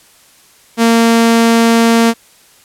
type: tone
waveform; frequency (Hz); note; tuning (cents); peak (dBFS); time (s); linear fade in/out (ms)
sawtooth; 230; A#3; -23; -3; 0.77-2.14; 50
effects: white hiss -46 dBFS RMS until 2.64 s + low-pass 12000 Hz 12 dB/octave